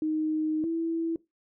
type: tone pair in turn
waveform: sine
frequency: 311.1 / 329.6 Hz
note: D#4 / E4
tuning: 0 / 0 cents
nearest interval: minor second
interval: 100 cents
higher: second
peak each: -25 / -26 dBFS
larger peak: first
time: 0.02-0.64 / 0.64-1.16 s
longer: first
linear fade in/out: 2 ms
effects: noise-tail reverb RT60 0.2 s tail -20 dB re dry